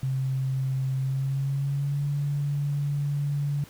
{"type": "tone with pitch glide", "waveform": "sine", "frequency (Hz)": [132.5, 143.66], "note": ["C3", "D3"], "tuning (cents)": [22, -38], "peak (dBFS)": -24, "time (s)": [0.03, 3.64], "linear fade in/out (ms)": 2, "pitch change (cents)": 140, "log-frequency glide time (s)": [0.98, 2.07], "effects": ["pink hiss -51 dBFS RMS until 3.69 s"]}